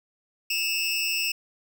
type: tone pair together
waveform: 25% pulse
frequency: 2613 / 2784 Hz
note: E7 / F7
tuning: -16 / -6 cents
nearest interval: minor second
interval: 110 cents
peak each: -22 / -25 dBFS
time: 0.5-1.32 s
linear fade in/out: 5 ms
effects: none